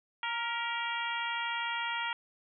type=harmonic tone with a mistuned harmonic; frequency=466.2 Hz; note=A#4; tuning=in tune; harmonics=2 / 3 / 4 / 5 / 6 / 7; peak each=-36 / -38 / -39 / -40 / -41 / -41 dBFS; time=0.23-2.13 s; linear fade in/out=2 ms; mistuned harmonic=4; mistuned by=+43 cents; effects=none